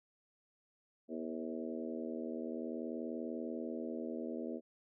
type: harmonic tone with a mistuned harmonic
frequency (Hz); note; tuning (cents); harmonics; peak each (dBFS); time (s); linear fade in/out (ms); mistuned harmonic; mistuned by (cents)
80.5; E2; -41; 3 / 4 / 5 / 6 / 7 / 8; -42 / -44 / -46 / -48 / -49 / -50; 1.08-4.61; 50; 7; -32
effects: none